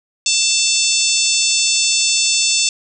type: harmonic tone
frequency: 888 Hz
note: A5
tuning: 16 cents sharp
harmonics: 3 / 4 / 5 / 6 / 7 / 8 / 9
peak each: -21 / -21 / -21 / -21 / -21 / -21 / -21 dBFS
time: 0.26-2.69 s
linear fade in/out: 2 ms
effects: none